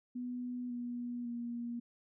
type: tone with pitch steps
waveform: sine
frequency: 246.9 / 242.1 / 237.4 Hz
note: B3 / B3 / A#3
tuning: 0 / -34 / +32 cents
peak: -37 dBFS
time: 0.15-1.8 s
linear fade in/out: 10 ms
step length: 550 ms
effects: none